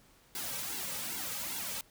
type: noise with flanger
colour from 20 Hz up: white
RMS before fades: -38 dBFS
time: 0.35-1.81 s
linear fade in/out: 2 ms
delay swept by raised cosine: 1.6 to 2.9 ms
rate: 2.5 Hz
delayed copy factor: -0.85
effects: pink hiss -63 dBFS RMS until 1.9 s